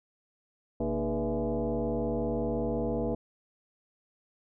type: tone with frequency modulation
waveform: sine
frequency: 126.7 Hz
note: B2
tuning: 45 cents sharp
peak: -27 dBFS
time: 0.8-3.15 s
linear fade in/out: 5 ms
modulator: 179 Hz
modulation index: 3
effects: none